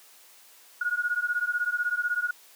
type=beating tone pair; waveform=sine; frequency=1438 / 1454 Hz; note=F#6 / F#6; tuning=-50 / -31 cents; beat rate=16 Hz; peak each=-28 / -28 dBFS; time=0.81-2.31 s; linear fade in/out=5 ms; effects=white hiss -54 dBFS RMS until 2.55 s + high-pass 400 Hz 12 dB/octave